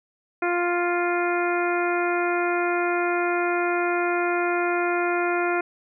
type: harmonic tone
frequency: 350 Hz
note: F4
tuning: 4 cents sharp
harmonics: 1 / 2 / 3 / 4 / 5 / 6 / 7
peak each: -24 / -27 / -32 / -28 / -35 / -34 / -33 dBFS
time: 0.42-5.61 s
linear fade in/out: 5 ms
effects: none